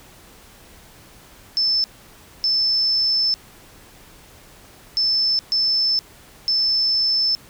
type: tone bursts at uneven times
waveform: sine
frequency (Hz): 5274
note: E8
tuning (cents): 0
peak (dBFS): -16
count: 5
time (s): 1.57-1.84 / 2.44-3.34 / 4.97-5.39 / 5.52-5.99 / 6.48-7.35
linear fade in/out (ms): 0
effects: pink hiss -47 dBFS RMS until 7.49 s